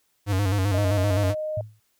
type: tone with vibrato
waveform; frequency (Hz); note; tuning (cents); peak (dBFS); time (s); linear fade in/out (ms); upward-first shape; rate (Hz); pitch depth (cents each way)
square; 98; G2; 0; -21; 0.26-1.35; 50; square; 7.7; 71
type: tone with pitch glide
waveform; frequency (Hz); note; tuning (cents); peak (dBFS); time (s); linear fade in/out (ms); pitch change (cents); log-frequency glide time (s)
sine; 622.3 to 617.3; D#5 to D#5; 0 to -14; -26; 0.74-1.61; 2; -14; 1.12-1.4
type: tone with exponential decay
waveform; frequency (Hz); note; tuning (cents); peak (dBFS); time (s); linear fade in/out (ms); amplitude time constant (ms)
sine; 107.5; A2; -40; -24; 1.57-1.8; 5; 50
effects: white hiss -69 dBFS RMS until 1.99 s